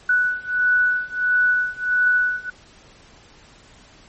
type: beating tone pair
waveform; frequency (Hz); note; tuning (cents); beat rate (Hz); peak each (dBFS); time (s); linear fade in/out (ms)
sine; 1480 / 1481.5; F#6 / F#6; 0 / +2; 1.5; -20 / -19; 0.09-2.5; 5
effects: pink hiss -49 dBFS RMS until 4.08 s + MP3 32 kbps